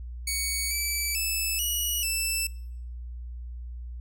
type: tone with pitch steps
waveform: 10% pulse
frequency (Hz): 2237 / 2310 / 2620 / 2913 / 2654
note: C#7 / D7 / E7 / F#7 / E7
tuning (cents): +15 / -29 / -11 / -28 / +11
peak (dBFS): -18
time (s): 0.27-2.47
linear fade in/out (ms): 5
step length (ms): 440
effects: noise-tail reverb RT60 0.8 s tail -24 dB re dry + added 60 Hz sine -35 dBFS peak until 4 s